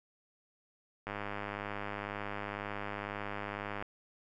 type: click train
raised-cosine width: 0.5 ms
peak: -23 dBFS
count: 282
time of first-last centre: 1.07-3.825 s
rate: 102 Hz
effects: none